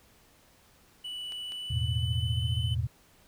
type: tone with pitch glide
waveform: triangle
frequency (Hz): 2960 to 3024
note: F#7 to F#7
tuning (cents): 0 to +37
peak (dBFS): -34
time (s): 1.04-2.75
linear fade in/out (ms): 10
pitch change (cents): +37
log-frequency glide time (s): 1.4-2.48
type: clicks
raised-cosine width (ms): 0.2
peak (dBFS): -29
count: 2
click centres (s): 1.322 / 1.521
type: chord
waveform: sine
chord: E suspended fourth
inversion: none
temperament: equal with one note detuned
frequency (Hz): 82.41 / 108.8 / 123.47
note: E2 / A2 / B2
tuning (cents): 0 / -19 / 0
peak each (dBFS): -31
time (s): 1.7-2.87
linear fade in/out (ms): 10
effects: pink hiss -61 dBFS RMS until 3.27 s